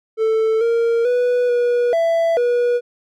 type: tone with pitch steps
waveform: triangle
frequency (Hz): 442.4 / 464 / 491.7 / 483.7 / 665 / 484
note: A4 / A#4 / B4 / B4 / E5 / B4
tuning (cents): +9 / -8 / -8 / -36 / +15 / -35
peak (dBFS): -12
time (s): 0.17-2.81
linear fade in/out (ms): 50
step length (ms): 440
effects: none